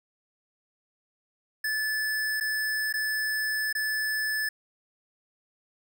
square tone with dropouts, 1736 Hz, A6, 24 cents flat, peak -27 dBFS, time 1.64-4.49 s, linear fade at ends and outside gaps 5 ms, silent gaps 2.401-2.408 / 2.927-2.938 / 3.728-3.75 s, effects none

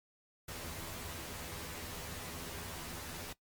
pink noise with comb filter, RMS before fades -44 dBFS, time 0.48-3.33 s, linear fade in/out 5 ms, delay 12 ms, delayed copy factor +0.8, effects noise-tail reverb RT60 0.1 s tail -18 dB re dry + MP3 96 kbps

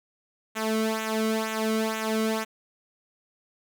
sawtooth tone with flanger, 220 Hz, A3, in tune, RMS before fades -27 dBFS, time 0.55-2.45 s, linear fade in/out 20 ms, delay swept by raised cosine 0.2 to 1.18 ms, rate 2.1 Hz, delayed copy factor -0.75, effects none

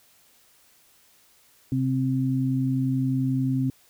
sine tone pair together, 131.3 / 262.6 Hz, C3 / C4, +6 / +6 cents, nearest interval octave, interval 1200 cents, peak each -24 dBFS, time 1.72-3.7 s, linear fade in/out 2 ms, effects white hiss -59 dBFS RMS until 3.89 s

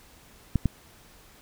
clicks, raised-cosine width 5 ms, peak -10 dBFS, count 2, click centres 0.557 / 0.657 s, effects pink hiss -54 dBFS RMS until 1.41 s

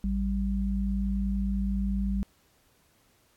sine tone pair together, 55.03 / 196 Hz, A1 / G3, +1 / 0 cents, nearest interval octave + minor seventh, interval 2199 cents, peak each -28 dBFS, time 0.04-2.23 s, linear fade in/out 0 ms, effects pink hiss -65 dBFS RMS until 3.36 s + AAC 64 kbps

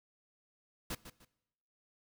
pink noise with echo, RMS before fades -39 dBFS, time 0.9-0.95 s, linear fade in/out 5 ms, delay 150 ms, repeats 2, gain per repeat -11 dB, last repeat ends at 1.25 s, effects noise-tail reverb RT60 0.9 s tail -21 dB re dry

